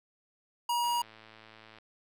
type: tone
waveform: square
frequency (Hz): 955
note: A#5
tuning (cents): +42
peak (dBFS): -28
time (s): 0.69-1.02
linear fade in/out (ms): 5
type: click train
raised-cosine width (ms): 0.3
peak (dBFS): -36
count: 105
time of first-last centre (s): 0.84-1.785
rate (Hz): 110
effects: none